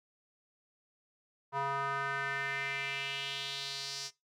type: tone with band-pass filter sweep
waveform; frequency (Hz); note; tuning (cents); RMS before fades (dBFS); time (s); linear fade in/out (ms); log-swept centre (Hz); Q
square; 138.5; C#3; -1; -37; 1.52-4.11; 50; 1000 to 5400; 3.2
effects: noise-tail reverb RT60 0.2 s tail -19 dB re dry